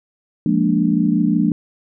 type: chord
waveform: sine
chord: Bb dominant seventh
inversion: second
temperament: equal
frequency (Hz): 174.61 / 207.7 / 233.1 / 293.7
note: F3 / Ab3 / Bb3 / D4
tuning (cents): 0 / 0 / 0 / 0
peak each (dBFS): -19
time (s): 0.46-1.52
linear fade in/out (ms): 2
effects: none